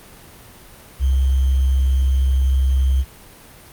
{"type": "tone with sample-and-hold", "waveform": "sine", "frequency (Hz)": 66, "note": "C2", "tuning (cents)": 16, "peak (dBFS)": -13, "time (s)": [0.99, 3.05], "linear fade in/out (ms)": 50, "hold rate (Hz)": 3150, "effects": ["pink hiss -43 dBFS RMS until 3.72 s", "Opus 32 kbps"]}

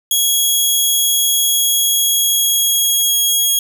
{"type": "tone with pitch glide", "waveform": "10% pulse", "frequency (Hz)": [3322, 3299], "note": ["G#7", "G#7"], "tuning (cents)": [0, -12], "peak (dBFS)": -5, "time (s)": [0.11, 3.59], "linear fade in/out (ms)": 2, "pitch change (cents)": -12, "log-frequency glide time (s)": [1.49, 3.26], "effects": []}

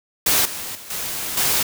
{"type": "noise with level steps", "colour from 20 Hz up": "white", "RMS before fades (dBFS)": [-17, -30, -38, -27, -19], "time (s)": [0.26, 1.63], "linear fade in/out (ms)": 5, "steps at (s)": [0.45, 0.75, 0.9, 1.37], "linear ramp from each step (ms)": 5, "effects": []}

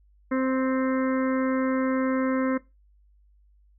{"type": "harmonic tone", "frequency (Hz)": 261.6, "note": "C4", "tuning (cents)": 0, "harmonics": [1, 2, 4, 5, 6, 7, 8], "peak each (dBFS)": [-23, -29, -35, -37, -39, -40, -41], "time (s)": [0.31, 2.58], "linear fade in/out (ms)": 10, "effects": ["noise-tail reverb RT60 0.2 s tail -17 dB re dry", "added 50 Hz sine -56 dBFS peak until 3.78 s"]}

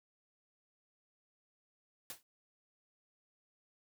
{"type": "noise with exponential decay", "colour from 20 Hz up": "white", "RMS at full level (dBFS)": -41, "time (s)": [2.1, 2.23], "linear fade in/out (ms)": 1, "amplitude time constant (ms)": 28, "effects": []}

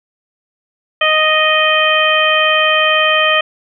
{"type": "harmonic tone", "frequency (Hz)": 622, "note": "D#5", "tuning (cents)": -1, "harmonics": [1, 2, 3, 4, 5], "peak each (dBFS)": [-16, -16, -16, -16, -16], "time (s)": [1.01, 3.41], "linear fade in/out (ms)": 5, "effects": []}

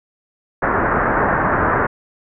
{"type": "low-pass noise", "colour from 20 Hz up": "white", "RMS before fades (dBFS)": -17, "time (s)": [0.62, 1.87], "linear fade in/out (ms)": 10, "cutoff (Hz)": 1700, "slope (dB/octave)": 48, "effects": []}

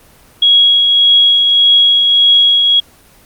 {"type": "tone with tremolo", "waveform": "sine", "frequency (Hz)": 3316, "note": "G#7", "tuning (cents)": -3, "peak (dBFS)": -4, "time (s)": [0.42, 2.8], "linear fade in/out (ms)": 5, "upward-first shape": "triangle", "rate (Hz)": 1.7, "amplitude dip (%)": 35, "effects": ["pink hiss -44 dBFS RMS until 3.25 s", "Opus 24 kbps"]}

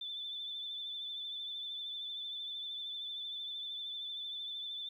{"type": "tone with vibrato", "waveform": "sine", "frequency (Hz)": 3520, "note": "A7", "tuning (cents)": 0, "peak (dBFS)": -39, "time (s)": [0.01, 4.89], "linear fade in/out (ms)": 5, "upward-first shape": "sine", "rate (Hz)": 13, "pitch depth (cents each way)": 30, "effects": ["12-bit"]}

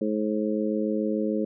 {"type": "harmonic tone", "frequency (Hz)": 106.9, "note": "A2", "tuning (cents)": -49, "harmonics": [2, 3, 4, 5], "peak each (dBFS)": [-27, -29, -30, -31], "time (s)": [0.01, 1.45], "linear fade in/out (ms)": 5, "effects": []}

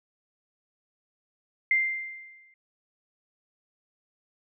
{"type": "tone with exponential decay", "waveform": "sine", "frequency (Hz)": 2093, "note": "C7", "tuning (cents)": 0, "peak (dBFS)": -18, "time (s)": [1.71, 2.54], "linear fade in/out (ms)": 2, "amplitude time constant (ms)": 180, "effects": []}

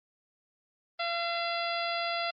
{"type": "harmonic tone with a mistuned harmonic", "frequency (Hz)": 683, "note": "F5", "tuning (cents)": -39, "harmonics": [1, 2, 3, 4, 5, 6, 7], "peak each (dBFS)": [-33, -36, -38, -39, -40, -41, -41], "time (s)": [0.99, 2.31], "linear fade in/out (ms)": 10, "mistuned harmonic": 4, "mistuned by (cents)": -18, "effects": ["Opus 32 kbps"]}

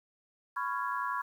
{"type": "chord", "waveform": "sine", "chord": "C# dominant seventh", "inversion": "third", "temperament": "just", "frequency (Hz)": [997.9, 1108.7, 1385.9, 1663.1], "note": ["B5", "C#6", "E#6", "G#6"], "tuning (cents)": [18, 0, -14, 2], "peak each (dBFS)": [-35, -35, -39, -39], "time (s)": [0.56, 1.22], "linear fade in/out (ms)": 10, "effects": ["10-bit"]}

